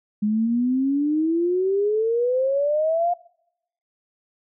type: exponential sweep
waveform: sine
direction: up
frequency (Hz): 206.7 to 711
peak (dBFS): -18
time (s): 0.22-3.14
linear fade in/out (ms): 10
effects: noise-tail reverb RT60 0.8 s tail -24 dB re dry